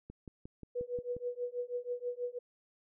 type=click train; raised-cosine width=3 ms; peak=-33 dBFS; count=7; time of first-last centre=0.1-1.166 s; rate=5.63 Hz
type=tone with tremolo; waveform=sine; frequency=489 Hz; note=B4; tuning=17 cents flat; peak=-31 dBFS; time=0.75-2.39 s; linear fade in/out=10 ms; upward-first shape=triangle; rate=6.2 Hz; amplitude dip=100%
effects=none